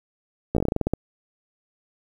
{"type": "slowing click train", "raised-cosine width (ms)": 2, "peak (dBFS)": -9, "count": 12, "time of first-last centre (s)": [0.55, 0.936], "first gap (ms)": 15, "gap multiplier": 1.16, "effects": ["8-bit"]}